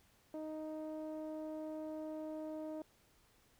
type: tone with low-pass filter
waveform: sawtooth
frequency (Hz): 311.1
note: D#4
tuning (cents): 0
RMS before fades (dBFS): -44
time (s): 0.34-2.82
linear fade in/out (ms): 2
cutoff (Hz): 650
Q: 2
effects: pink hiss -70 dBFS RMS until 3.59 s